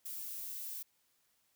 violet noise, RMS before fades -43 dBFS, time 0.05-0.83 s, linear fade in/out 10 ms, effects white hiss -75 dBFS RMS until 1.55 s

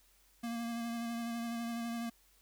square tone with vibrato, 233.1 Hz, A#3, in tune, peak -37 dBFS, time 0.43-2.1 s, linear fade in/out 10 ms, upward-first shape sine, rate 12 Hz, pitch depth 20 cents each way, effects added 46 Hz sine -70 dBFS peak until 2.41 s + white hiss -68 dBFS RMS until 2.41 s

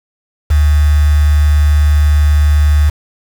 sine tone with quantisation, 74.1 Hz, D2, 16 cents sharp, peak -6 dBFS, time 0.5-2.9 s, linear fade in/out 10 ms, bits 4, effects none

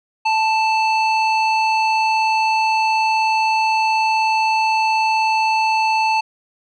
square tone with low-pass filter, 881 Hz, A5, 2 cents sharp, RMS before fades -17 dBFS, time 0.25-6.21 s, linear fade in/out 10 ms, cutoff 3600 Hz, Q 1.8, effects none

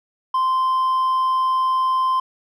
sine tone with hard clipping, 1040 Hz, C6, 11 cents flat, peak -17 dBFS, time 0.34-2.2 s, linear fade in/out 5 ms, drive 2 dB, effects none

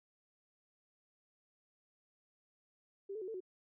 sine tone with pitch steps, 394.9 / 436.6 / 372 / 446.3 / 369.9 Hz, G4 / A4 / F#4 / A4 / F#4, +13 / -13 / +9 / +25 / 0 cents, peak -40 dBFS, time 3.09-3.405 s, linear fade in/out 10 ms, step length 63 ms, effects none

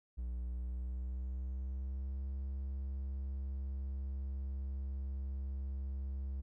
triangle tone with pitch glide, 60.6 to 67.24 Hz, B1 to C2, -32 to +48 cents, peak -35 dBFS, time 0.17-6.42 s, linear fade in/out 20 ms, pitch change +180 cents, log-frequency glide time 0.35-2.24 s, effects none

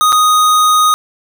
square tone with dropouts, 1244.5 Hz, D#6, in tune, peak -8 dBFS, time 0.01-0.94 s, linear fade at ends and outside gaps 0 ms, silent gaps 0.122-0.127 s, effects none

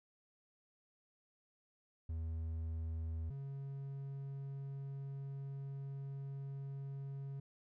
triangle tone pair in turn, 81 / 137.77 Hz, E2 / C#3, -30 / -10 cents, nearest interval major sixth, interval 920 cents, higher second, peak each -36 / -40 dBFS, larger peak first, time 2.09-3.3 / 3.3-7.4 s, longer second, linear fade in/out 5 ms, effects none

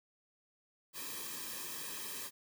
white noise with comb filter, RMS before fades -43 dBFS, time 0.93-2.31 s, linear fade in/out 50 ms, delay 1.4 ms, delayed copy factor -0.95, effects none

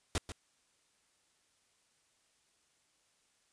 pink noise with echo, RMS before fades -32 dBFS, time 0.15-0.18 s, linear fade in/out 0 ms, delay 140 ms, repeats 1, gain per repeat -11 dB, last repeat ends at 0.32 s, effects white hiss -73 dBFS RMS until 3.52 s + resampled to 22050 Hz

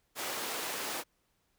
pink high-pass noise, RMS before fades -37 dBFS, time 0.15-1.04 s, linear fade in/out 50 ms, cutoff 410 Hz, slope 12 dB/octave, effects pink hiss -75 dBFS RMS until 1.58 s

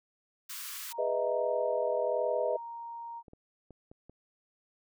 white high-pass noise, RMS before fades -41 dBFS, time 0.49-0.93 s, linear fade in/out 10 ms, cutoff 1000 Hz, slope 96 dB/octave
sine tone, 932.3 Hz, A#5, in tune, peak -39 dBFS, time 0.9-3.23 s, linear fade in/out 50 ms
sine chord, E major seventh, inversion first, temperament just, 412 / 494.4 / 618.1 / 659.3 Hz, G#4 / B4 / D#5 / E5, -14 / +2 / -12 / 0 cents, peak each -37 / -32 / -31 / -35 dBFS, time 0.98-2.57 s, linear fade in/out 10 ms
clicks, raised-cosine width 2 ms, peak -37 dBFS, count 5, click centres 3.282 / 3.334 / 3.707 / 3.915 / 4.096 s
effects none

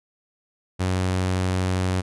sawtooth tone, 92.5 Hz, F#2, in tune, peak -17 dBFS, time 0.79-2.02 s, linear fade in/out 20 ms, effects resampled to 24000 Hz

